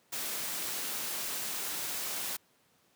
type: noise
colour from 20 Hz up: white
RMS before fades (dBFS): -36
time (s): 0.12-2.37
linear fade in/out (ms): 10
effects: pink hiss -68 dBFS RMS until 2.95 s + high-pass 150 Hz 12 dB/octave